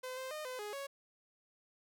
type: tone with pitch steps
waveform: sawtooth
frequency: 511 / 521 / 612 / 509 / 417 / 555 Hz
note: C5 / C5 / D#5 / C5 / G#4 / C#5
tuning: -41 / -7 / -29 / -48 / +7 / +2 cents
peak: -37 dBFS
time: 0.03-0.87 s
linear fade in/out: 10 ms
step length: 140 ms
effects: none